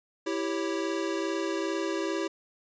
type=chord; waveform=square; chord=C# diminished; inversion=first; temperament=equal; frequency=329.6 / 392 / 554.4 Hz; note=E4 / G4 / C#5; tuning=0 / 0 / 0 cents; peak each=-32 / -33 / -37 dBFS; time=0.26-2.28 s; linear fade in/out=10 ms; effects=resampled to 16000 Hz